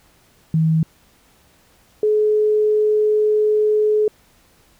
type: tone pair in turn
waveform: sine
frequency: 160 / 425.7 Hz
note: D#3 / G#4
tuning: +49 / +43 cents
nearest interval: octave + perfect fourth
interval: 1694 cents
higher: second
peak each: -13 dBFS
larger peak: neither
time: 0.54-0.83 / 2.03-4.08 s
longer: second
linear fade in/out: 2 ms
effects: pink hiss -55 dBFS RMS until 4.79 s